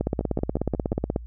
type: two click trains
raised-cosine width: 2 ms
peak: -10 / -15 dBFS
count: 20 / 5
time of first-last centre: 0.01-1.162 / 0.21-0.928 s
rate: 16.5 / 5.57 Hz
effects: added 58 Hz sine -36 dBFS peak until 1.26 s